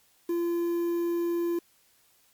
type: tone with quantisation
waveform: triangle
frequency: 342.6 Hz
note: F4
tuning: 33 cents flat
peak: -23 dBFS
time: 0.29-1.59 s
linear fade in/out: 5 ms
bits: 8
effects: white hiss -64 dBFS RMS until 2.33 s + MP3 96 kbps